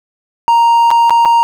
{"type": "tone with dropouts", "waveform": "triangle", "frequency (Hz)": 932.3, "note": "A#5", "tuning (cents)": 0, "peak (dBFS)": -4, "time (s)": [0.48, 1.43], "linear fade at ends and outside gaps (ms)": 0, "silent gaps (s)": [[0.905, 0.913], [1.096, 1.106], [1.25, 1.256]], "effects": []}